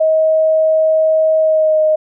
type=tone with pitch glide; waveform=sine; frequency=633 to 621.4 Hz; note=D#5 to D#5; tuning=+30 to -2 cents; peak=-9 dBFS; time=0-1.96 s; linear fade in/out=10 ms; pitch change=-32 cents; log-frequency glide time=1.39-1.81 s; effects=none